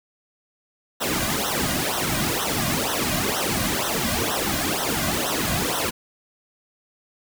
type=noise with flanger; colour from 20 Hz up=pink; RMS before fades=-24 dBFS; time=1-5.91 s; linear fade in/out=20 ms; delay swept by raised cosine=0.42 to 2.32 ms; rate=2.1 Hz; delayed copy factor=-1; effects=none